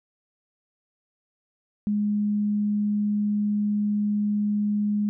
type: tone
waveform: sine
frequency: 207.7 Hz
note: G#3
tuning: in tune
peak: -21 dBFS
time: 1.87-5.09 s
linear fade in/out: 0 ms
effects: none